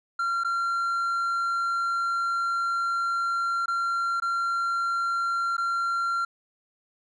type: tone with dropouts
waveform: triangle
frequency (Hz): 1375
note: F6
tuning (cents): -27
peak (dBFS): -22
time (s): 0.19-6.25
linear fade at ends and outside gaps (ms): 5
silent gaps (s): 0.437-0.446 / 3.659-3.68 / 4.201-4.221 / 5.568-5.579
effects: resampled to 22050 Hz